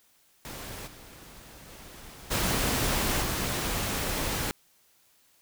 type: noise with level steps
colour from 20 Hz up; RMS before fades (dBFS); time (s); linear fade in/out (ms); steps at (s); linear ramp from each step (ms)
pink; -40 / -49 / -47 / -27 / -30; 0.45-4.51; 0; 0.86 / 1.68 / 2.3 / 3.21; 20
effects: white hiss -64 dBFS RMS until 5.41 s

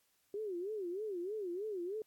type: tone with vibrato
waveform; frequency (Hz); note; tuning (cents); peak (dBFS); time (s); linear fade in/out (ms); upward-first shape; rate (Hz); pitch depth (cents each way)
sine; 387.9; G4; -18; -37; 0.34-2.02; 2; sine; 3.2; 210
effects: white hiss -75 dBFS RMS until 2.06 s + AAC 64 kbps

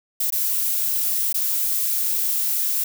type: noise with dropouts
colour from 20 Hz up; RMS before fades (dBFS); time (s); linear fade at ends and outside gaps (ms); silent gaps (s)
violet; -22; 0.2-2.84; 5; 0.304-0.323 / 1.328-1.342
effects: none

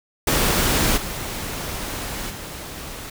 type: noise with level steps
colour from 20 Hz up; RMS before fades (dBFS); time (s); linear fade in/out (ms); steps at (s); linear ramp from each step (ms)
pink; -19 / -29 / -34; 0.27-3.1; 5; 0.96 / 2.29; 20
effects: none

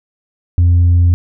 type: tone with tanh clipping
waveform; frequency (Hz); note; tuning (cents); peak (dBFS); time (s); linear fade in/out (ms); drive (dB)
sine; 87; F2; -6; -7; 0.58-1.14; 0; 1
effects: none

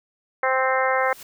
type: harmonic tone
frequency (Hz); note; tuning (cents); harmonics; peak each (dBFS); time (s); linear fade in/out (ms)
261.6; C4; 0; 2 / 3 / 4 / 5 / 6 / 7 / 8; -23 / -25 / -26 / -27 / -28 / -28 / -29; 0.43-1.13; 2
type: noise with exponential growth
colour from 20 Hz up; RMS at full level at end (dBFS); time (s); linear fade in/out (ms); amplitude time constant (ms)
white; -39; 0.85-1.23; 2; 82
effects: none

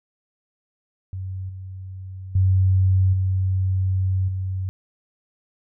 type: tone with level steps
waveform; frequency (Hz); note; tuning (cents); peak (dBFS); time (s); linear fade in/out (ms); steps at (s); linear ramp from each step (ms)
sine; 94.2; F#2; +32; -27 / -32 / -14 / -18 / -23; 1.13-4.69; 0; 1.49 / 2.35 / 3.13 / 4.28; 5
effects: none

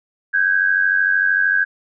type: tone pair together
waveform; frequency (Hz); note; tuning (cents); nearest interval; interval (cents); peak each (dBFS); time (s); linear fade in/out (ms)
sine; 1542.8 / 1636; G6 / G#6; -28 / -26; minor second; 102; -17 / -16; 0.33-1.65; 20
effects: none

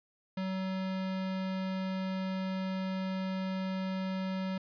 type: tone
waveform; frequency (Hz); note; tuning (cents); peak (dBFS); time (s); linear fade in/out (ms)
square; 188.9; F#3; +36; -33; 0.37-4.58; 5
effects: resampled to 11025 Hz

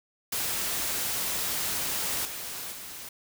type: noise with level steps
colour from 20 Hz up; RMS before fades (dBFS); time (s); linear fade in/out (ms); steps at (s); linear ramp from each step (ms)
white; -30 / -37 / -41; 0.32-3.09; 5; 2.25 / 2.72; 2
effects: none

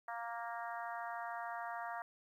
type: harmonic tone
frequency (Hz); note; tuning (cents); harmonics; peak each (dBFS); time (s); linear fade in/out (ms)
233.2; A#3; +1; 3 / 4 / 5 / 6 / 7 / 8; -44 / -46 / -48 / -50 / -51 / -52; 0.08-2.02; 2
effects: 12-bit

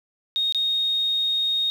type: tone with dropouts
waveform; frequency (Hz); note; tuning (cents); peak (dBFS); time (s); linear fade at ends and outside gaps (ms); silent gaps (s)
sine; 3721; A#7; -4; -20; 0.36-1.7; 0; 0.524-0.547
effects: 8-bit

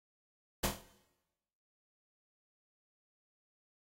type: noise with echo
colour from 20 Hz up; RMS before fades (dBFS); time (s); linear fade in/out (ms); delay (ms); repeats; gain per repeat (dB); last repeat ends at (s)
pink; -31; 0.63-0.67; 10; 25; 6; -5; 0.82
effects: noise-tail reverb RT60 1.0 s tail -18 dB re dry + AAC 48 kbps

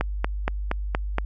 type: click train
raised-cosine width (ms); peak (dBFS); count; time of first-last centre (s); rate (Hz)
0.5; -8; 6; 0.01-1.184; 4.26
effects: added 50 Hz sine -26 dBFS peak until 1.25 s

